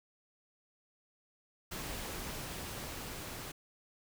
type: noise with level ramp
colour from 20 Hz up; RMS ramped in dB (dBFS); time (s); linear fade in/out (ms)
pink; -41 to -44; 1.71-3.52; 10
effects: none